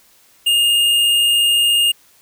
sine tone with hard clipping, 2831 Hz, F7, 23 cents sharp, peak -13 dBFS, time 0.46-1.92 s, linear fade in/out 10 ms, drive 12 dB, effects white hiss -52 dBFS RMS until 2.21 s

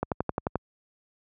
click train, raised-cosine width 1 ms, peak -12 dBFS, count 7, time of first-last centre 0.03-0.556 s, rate 11.4 Hz, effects high-pass 60 Hz 12 dB/octave

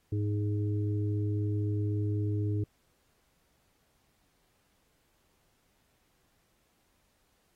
harmonic tone, 103.9 Hz, G#2, 1 cent sharp, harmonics 1 / 3 / 4, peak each -28 / -36 / -40 dBFS, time 0.12-2.64 s, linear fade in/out 5 ms, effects pink hiss -72 dBFS RMS until 7.55 s + AAC 48 kbps

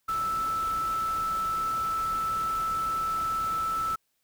sine tone in noise, 1318.5 Hz, E6, in tune, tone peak -26 dBFS, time 0.08-3.96 s, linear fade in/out 10 ms, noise pink, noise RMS -42 dBFS, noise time 0.08-3.96 s, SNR +13 dB, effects white hiss -75 dBFS RMS until 4.23 s

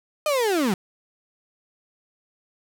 35% pulse linear sweep, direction down, 622.3 to 174.61 Hz, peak -18 dBFS, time 0.26-0.74 s, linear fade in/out 2 ms, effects none

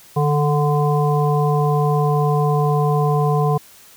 harmonic tone with a mistuned harmonic, 146.83 Hz, D3, in tune, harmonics 1 / 3 / 5 / 7, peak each -16 / -21 / -23 / -24 dBFS, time 0.16-3.58 s, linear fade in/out 10 ms, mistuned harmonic 1, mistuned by +33 cents, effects white hiss -46 dBFS RMS until 3.96 s

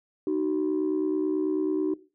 sine tone pair together, 308.3 / 377.5 Hz, D#4 / F#4, -16 / +35 cents, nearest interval major third, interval 351 cents, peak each -25 dBFS, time 0.27-1.94 s, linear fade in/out 2 ms, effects noise-tail reverb RT60 0.3 s tail -17 dB re dry + tanh soft clip ceiling -19 dBFS

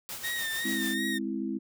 white noise with tremolo, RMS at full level -37 dBFS, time 0.09-0.94 s, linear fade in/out 0 ms, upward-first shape triangle, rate 6.8 Hz, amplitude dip 55%
30% pulse tone with vibrato, 1842 Hz, A#6, 21 cents flat, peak -28 dBFS, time 0.23-1.19 s, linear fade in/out 20 ms, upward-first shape sine, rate 2.7 Hz, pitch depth 52 cents each way
sine chord, Ab augmented, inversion none, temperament equal, 207.7 / 261.6 / 329.6 Hz, Ab3 / C4 / E4, 0 / 0 / 0 cents, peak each -34 dBFS, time 0.64-1.59 s, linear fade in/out 20 ms
effects none

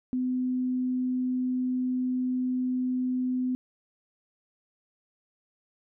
sine tone, 253.5 Hz, B3, 45 cents sharp, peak -25 dBFS, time 0.13-3.55 s, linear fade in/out 0 ms, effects none

